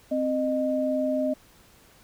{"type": "tone pair together", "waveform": "sine", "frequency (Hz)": [261.8, 615], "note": ["C4", "D#5"], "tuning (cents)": [1, -20], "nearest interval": "octave + minor third", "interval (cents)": 1479, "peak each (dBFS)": [-26, -25], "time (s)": [0.11, 1.34], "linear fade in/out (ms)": 10, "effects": ["pink hiss -56 dBFS RMS until 2.03 s"]}